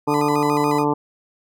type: tone with vibrato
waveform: 35% pulse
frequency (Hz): 1108.7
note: C#6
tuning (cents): 0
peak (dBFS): -25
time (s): 0.07-0.85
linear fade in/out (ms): 50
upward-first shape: square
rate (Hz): 7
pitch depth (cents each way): 180
type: harmonic tone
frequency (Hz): 147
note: D3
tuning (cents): +2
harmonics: 1 / 2 / 3 / 4 / 5 / 6 / 7 / 8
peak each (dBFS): -27 / -21 / -22 / -31 / -32 / -22 / -28 / -31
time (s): 0.07-0.94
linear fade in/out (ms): 10
effects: none